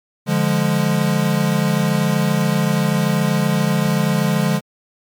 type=chord; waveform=square; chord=D diminished; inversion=none; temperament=equal; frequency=146.83 / 174.61 / 207.7 Hz; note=D3 / F3 / Ab3; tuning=0 / 0 / 0 cents; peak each=-20 dBFS; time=0.26-4.61 s; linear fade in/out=50 ms; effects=MP3 96 kbps